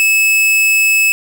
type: tone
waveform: 45% pulse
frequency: 2600 Hz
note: E7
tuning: 24 cents flat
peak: -9 dBFS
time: 0-1.12 s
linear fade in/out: 0 ms
effects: 8-bit